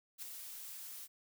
blue noise with ADSR envelope, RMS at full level -43 dBFS, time 0.18-1.08 s, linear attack 42 ms, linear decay 12 ms, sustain -5 dB, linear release 41 ms, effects none

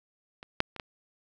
clicks, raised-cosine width 0.3 ms, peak -27 / -7 / -26 / -19 dBFS, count 4, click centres 0.429 / 0.604 / 0.763 / 0.798 s, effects none

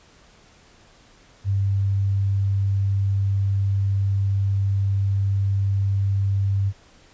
sine tone, 98.5 Hz, G2, 9 cents sharp, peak -18 dBFS, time 1.44-6.73 s, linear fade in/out 50 ms, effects pink hiss -53 dBFS RMS until 7.13 s + resampled to 16000 Hz

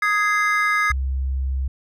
triangle chord, Ab major, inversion second, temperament just, 1245.9 / 1661.2 / 2077 Hz, Eb6 / Ab6 / C7, +2 / 0 / -13 cents, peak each -19 / -20 / -20 dBFS, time 0.02-0.92 s, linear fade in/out 5 ms
sine tone, 66.3 Hz, C2, 23 cents sharp, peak -20 dBFS, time 0.9-1.68 s, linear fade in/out 5 ms
effects none

